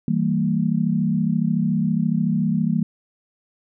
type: tone cluster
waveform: sine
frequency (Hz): 161.9 / 194.7 / 229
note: E3 / G3 / A#3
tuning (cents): -31 / -12 / -31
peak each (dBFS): -22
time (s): 0.08-2.83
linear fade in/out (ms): 2
effects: none